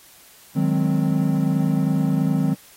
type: chord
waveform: triangle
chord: Ab dominant seventh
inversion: second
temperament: equal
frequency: 155.56 / 185 / 207.7 / 261.6 Hz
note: Eb3 / Gb3 / Ab3 / C4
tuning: 0 / 0 / 0 / 0 cents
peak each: -19 / -21 / -24 / -21 dBFS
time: 0.55-2.55 s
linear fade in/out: 20 ms
effects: white hiss -49 dBFS RMS until 2.76 s + AAC 48 kbps